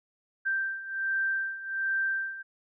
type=beating tone pair; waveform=sine; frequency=1568 / 1569.3 Hz; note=G6 / G6; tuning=0 / +1 cents; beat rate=1.3 Hz; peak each=-33 / -29 dBFS; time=0.45-2.43 s; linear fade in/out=20 ms; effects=none